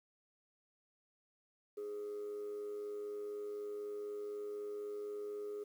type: tone with amplitude modulation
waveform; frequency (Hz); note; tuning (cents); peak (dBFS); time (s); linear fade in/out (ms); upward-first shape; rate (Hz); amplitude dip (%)
sine; 415.3; G#4; 0; -36; 1.77-5.64; 10; sine; 104; 50
effects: tanh soft clip ceiling -38 dBFS + 11-bit